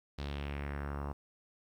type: tone with low-pass filter sweep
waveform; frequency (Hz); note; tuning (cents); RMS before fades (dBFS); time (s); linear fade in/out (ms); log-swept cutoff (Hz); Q
sawtooth; 71.2; C#2; +47; -39; 0.18-1.13; 10; 4300 to 1000; 2.5
effects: 11-bit